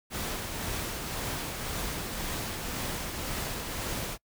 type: noise with tremolo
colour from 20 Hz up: pink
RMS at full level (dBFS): -33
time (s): 0.1-4.18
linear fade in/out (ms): 50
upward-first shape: triangle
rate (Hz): 1.9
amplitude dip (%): 35
effects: noise-tail reverb RT60 0.1 s tail -26 dB re dry